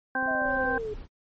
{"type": "harmonic tone", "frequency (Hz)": 260.7, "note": "C4", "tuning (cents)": -6, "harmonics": [1, 2, 3, 4, 6], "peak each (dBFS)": [-34, -36, -31, -35, -27], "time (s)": [0.15, 0.78], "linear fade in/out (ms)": 2}
{"type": "clicks", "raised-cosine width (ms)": 2, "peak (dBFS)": -31, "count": 9, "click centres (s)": [0.227, 0.26, 0.312, 0.351, 0.42, 0.455, 0.569, 0.61, 0.643]}
{"type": "exponential sweep", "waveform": "sine", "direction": "down", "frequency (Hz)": [659, 415.3], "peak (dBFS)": -30, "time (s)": [0.27, 0.94], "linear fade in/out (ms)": 10}
{"type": "noise", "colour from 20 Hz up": "brown", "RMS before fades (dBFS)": -41, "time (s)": [0.44, 1.08], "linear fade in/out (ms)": 50}
{"effects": ["MP3 32 kbps"]}